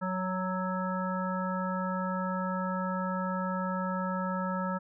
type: harmonic tone with a mistuned harmonic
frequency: 185.2 Hz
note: F#3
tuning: 2 cents sharp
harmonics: 1 / 3 / 5 / 7 / 9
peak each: -32 / -37 / -37 / -36 / -43 dBFS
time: 0.01-4.79 s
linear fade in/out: 20 ms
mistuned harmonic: 7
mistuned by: +20 cents
effects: none